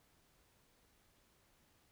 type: silence
effects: pink hiss -72 dBFS RMS until 1.91 s